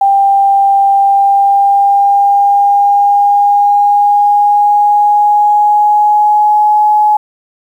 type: tone with pitch glide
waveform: sine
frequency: 792 to 844 Hz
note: G5 to G#5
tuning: +18 to +28 cents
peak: -5 dBFS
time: 0.01-7.17 s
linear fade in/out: 5 ms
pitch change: +110 cents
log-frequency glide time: 0.91-6.84 s
effects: 7-bit